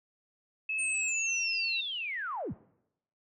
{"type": "tone with pitch glide", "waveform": "sine", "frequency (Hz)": [2594, 2706], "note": ["E7", "E7"], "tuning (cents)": [-28, 45], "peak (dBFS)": -30, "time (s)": [0.69, 1.81], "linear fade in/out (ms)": 5, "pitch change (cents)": 73, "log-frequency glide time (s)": [1.06, 1.3]}
{"type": "linear sweep", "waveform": "sine", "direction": "down", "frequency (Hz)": [8870, 36.71], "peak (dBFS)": -33, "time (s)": [0.78, 2.54], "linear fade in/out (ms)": 20}
{"effects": ["noise-tail reverb RT60 0.8 s tail -20 dB re dry"]}